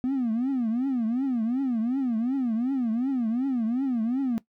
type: tone with vibrato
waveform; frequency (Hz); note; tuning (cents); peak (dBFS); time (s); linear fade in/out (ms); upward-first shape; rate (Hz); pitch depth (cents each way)
triangle; 245.9; B3; -7; -20; 0.04-4.38; 0; triangle; 2.7; 230
effects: noise-tail reverb RT60 0.1 s tail -19 dB re dry + tanh soft clip ceiling -19 dBFS